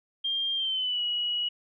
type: tone with pitch glide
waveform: sine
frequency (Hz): 3198 to 2916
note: G7 to F#7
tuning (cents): +34 to -26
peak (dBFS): -26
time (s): 0.24-1.49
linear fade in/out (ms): 10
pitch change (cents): -160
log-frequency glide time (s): 0.55-1.02
effects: none